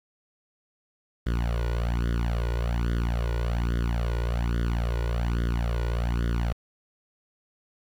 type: tone with flanger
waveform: sawtooth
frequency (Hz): 58.3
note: A#1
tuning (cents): +1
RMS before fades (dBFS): -26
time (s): 1.26-6.53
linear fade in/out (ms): 10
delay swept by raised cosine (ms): 0.59 to 2.09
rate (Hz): 1.2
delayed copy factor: +1
effects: low-pass 4000 Hz 12 dB/octave + 8-bit